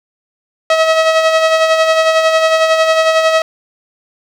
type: tone with tremolo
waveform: sawtooth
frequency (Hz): 642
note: E5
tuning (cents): -46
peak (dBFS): -3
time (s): 0.7-3.42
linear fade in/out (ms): 2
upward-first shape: sine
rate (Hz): 11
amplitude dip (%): 45
effects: low-pass 5000 Hz 12 dB/octave + 7-bit